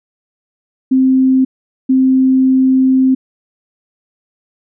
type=tone bursts at uneven times; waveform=sine; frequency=261.6 Hz; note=C4; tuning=in tune; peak=-7 dBFS; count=2; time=0.91-1.45 / 1.89-3.15 s; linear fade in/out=10 ms; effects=none